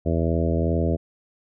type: harmonic tone with a mistuned harmonic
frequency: 82.41 Hz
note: E2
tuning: in tune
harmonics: 1 / 2 / 3 / 4 / 5 / 6 / 7 / 8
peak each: -23 / -26 / -28 / -29 / -30 / -31 / -31 / -32 dBFS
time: 0.05-0.97 s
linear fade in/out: 20 ms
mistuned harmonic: 1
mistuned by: -15 cents
effects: none